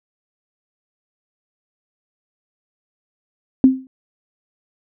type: tone with exponential decay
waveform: sine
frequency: 261.6 Hz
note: C4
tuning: in tune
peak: -3 dBFS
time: 3.64-3.87 s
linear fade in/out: 1 ms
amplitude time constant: 48 ms
effects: none